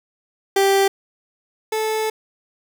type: tone pair in turn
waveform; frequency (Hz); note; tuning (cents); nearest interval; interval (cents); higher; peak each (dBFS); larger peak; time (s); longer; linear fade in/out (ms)
30% pulse; 392 / 436.5; G4 / A4; 0 / -14; major second; 186; second; -11 / -17; first; 0.56-0.88 / 1.72-2.1; second; 5
effects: none